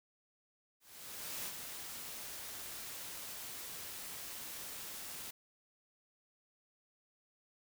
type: noise with ADSR envelope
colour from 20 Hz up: white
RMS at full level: -41 dBFS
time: 0.8-5.31 s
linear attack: 660 ms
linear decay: 48 ms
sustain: -5 dB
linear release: 8 ms
effects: none